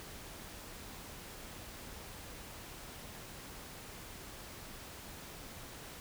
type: silence
effects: pink hiss -49 dBFS RMS until 6 s